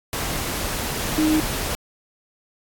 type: tone in noise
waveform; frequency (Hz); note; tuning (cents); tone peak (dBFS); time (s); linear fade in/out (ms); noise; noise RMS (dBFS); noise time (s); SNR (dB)
sine; 310.2; D#4; -5; -16; 1.18-1.4; 0; pink; -26; 0.13-1.75; +7
effects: AAC 64 kbps